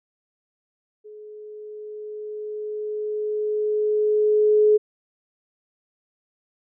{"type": "tone with level ramp", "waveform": "sine", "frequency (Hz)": 424.1, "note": "G#4", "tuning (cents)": 36, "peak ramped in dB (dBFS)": [-39, -12], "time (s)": [1.04, 4.78], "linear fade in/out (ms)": 20, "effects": []}